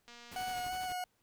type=click train; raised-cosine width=0.2 ms; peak=-36 dBFS; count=136; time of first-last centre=0.08-0.647 s; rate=238 Hz
type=noise with tremolo; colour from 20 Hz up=pink; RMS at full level=-48 dBFS; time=0.31-0.93 s; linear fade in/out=10 ms; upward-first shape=triangle; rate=12 Hz; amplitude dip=80%
type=tone with vibrato; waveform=40% pulse; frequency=734 Hz; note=F#5; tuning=14 cents flat; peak=-35 dBFS; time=0.36-1.04 s; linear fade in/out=2 ms; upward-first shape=square; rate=2.9 Hz; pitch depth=14 cents each way
effects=pink hiss -75 dBFS RMS until 1.22 s